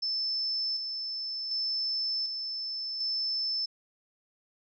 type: tone with tremolo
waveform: sine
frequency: 5274 Hz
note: E8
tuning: in tune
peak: -28 dBFS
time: 0.02-3.66 s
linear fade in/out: 10 ms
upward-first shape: square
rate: 0.67 Hz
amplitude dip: 40%
effects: none